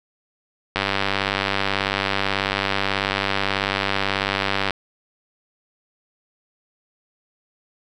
click train, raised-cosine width 0.3 ms, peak -4 dBFS, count 389, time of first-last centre 0.76-4.707 s, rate 98.3 Hz, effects none

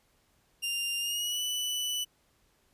sawtooth tone with pitch glide, 2794 to 2977 Hz, F7 to F#7, 0 to +10 cents, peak -27 dBFS, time 0.62-2.05 s, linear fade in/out 20 ms, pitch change +110 cents, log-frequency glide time 0.99-1.42 s, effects pink hiss -69 dBFS RMS until 2.73 s + resampled to 32000 Hz

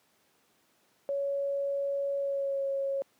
sine tone with pitch glide, 559 to 548.8 Hz, C#5 to C#5, +14 to -17 cents, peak -28 dBFS, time 1.09-3.02 s, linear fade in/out 0 ms, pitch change -31 cents, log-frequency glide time 2.17-2.63 s, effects pink hiss -68 dBFS RMS until 3.19 s + high-pass 200 Hz 12 dB/octave

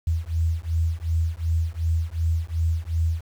sine beating tone pair, 80.7 / 83.4 Hz, E2 / E2, -36 / +21 cents, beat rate 2.7 Hz, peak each -24 dBFS, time 0.07-3.21 s, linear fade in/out 5 ms, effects 8-bit

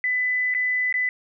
sine tone with dropouts, 2000 Hz, B6, 21 cents sharp, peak -20 dBFS, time 0.04-1.09 s, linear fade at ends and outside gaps 1 ms, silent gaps 0.54-0.548 / 0.926-0.941 s, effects none

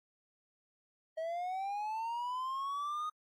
triangle linear sweep, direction up, 634 to 1244.5 Hz, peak -33 dBFS, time 1.17-3.1 s, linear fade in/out 10 ms, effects AAC 64 kbps

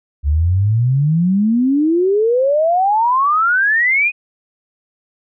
sine exponential sweep, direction up, 69.3 to 2522 Hz, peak -11 dBFS, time 0.23-4.12 s, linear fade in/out 50 ms, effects none

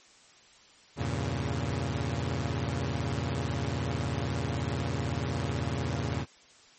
sawtooth chord, E diminished seventh, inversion none, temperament equal with one note detuned, 82.41 / 98.51 / 116.54 / 138.59 Hz, E2 / G2 / Bb2 / Db3, 0 / +9 / 0 / 0 cents, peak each -31 / -33 / -30 / -30 dBFS, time 0.96-6.26 s, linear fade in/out 50 ms, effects white hiss -57 dBFS RMS until 6.78 s + MP3 32 kbps

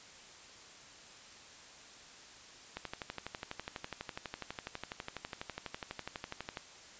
click train, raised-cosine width 0.3 ms, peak -23 dBFS, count 47, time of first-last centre 2.77-6.572 s, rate 12.1 Hz, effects white hiss -54 dBFS RMS until 6.99 s + resampled to 16000 Hz

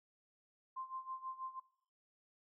sine tone with tremolo, 1046.5 Hz, C6, in tune, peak -40 dBFS, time 0.76-1.6 s, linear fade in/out 10 ms, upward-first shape sine, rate 6.2 Hz, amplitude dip 80%, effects noise-tail reverb RT60 0.6 s tail -19 dB re dry

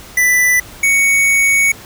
square tone pair in turn, 1986 / 2229 Hz, B6 / C#7, +9 / +9 cents, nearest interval major second, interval 200 cents, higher second, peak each -10 dBFS, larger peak neither, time 0.17-0.6 / 0.83-1.72 s, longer second, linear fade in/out 5 ms, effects pink hiss -36 dBFS RMS until 1.85 s

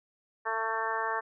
harmonic tone, 223.5 Hz, A3, 27 cents sharp, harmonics 2 / 3 / 4 / 5 / 6 / 7 / 8, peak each -38 / -39 / -34 / -34 / -40 / -37 / -37 dBFS, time 0.45-1.21 s, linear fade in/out 20 ms, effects none

